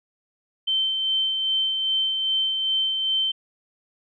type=tone with tremolo; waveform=sine; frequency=3100 Hz; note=G7; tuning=20 cents flat; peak=-19 dBFS; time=0.67-3.32 s; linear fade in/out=10 ms; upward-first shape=sine; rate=2.5 Hz; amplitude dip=35%; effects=none